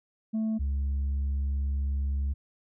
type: tone pair in turn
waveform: sine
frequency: 220 / 69.3 Hz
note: A3 / C#2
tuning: 0 / 0 cents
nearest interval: octave + minor sixth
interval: 2000 cents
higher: first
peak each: -23 dBFS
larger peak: neither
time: 0.33-0.59 / 0.59-2.34 s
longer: second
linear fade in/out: 20 ms
effects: tanh soft clip ceiling -25 dBFS